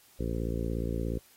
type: harmonic tone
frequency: 57 Hz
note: A#1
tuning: 38 cents flat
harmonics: 1 / 2 / 3 / 4 / 5 / 6 / 7 / 8 / 9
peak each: -33 / -36 / -38 / -39 / -40 / -41 / -41 / -42 / -43 dBFS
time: 0.19-1.19 s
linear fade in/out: 10 ms
effects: white hiss -60 dBFS RMS until 1.36 s + AAC 48 kbps